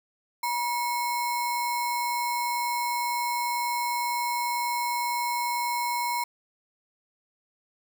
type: tone with sample-and-hold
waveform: sine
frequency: 961 Hz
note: B5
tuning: 48 cents flat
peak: -25 dBFS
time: 0.43-6.24 s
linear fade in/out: 5 ms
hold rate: 3150 Hz
effects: none